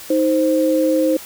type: tone pair together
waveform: sine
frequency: 314.1 / 523.3 Hz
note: D#4 / C5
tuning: +16 / 0 cents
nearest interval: major sixth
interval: 884 cents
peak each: -16 dBFS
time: 0.1-1.17 s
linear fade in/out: 5 ms
effects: white hiss -36 dBFS RMS until 1.25 s